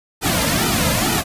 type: noise with flanger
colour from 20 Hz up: pink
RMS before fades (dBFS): -18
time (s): 0.21-1.24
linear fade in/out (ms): 50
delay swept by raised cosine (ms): 1.8 to 2.7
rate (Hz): 2.2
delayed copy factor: -0.9
effects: resampled to 32000 Hz